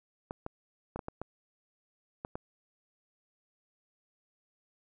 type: clicks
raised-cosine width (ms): 1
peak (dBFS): -23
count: 8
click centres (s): 0.309 / 0.464 / 0.96 / 0.992 / 1.084 / 1.216 / 2.249 / 2.355
effects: none